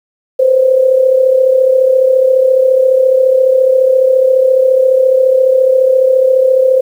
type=tone with amplitude modulation; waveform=sine; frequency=520 Hz; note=C5; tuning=11 cents flat; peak=-3 dBFS; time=0.39-6.81 s; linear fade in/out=10 ms; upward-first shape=sine; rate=34.5 Hz; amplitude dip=60%; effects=7-bit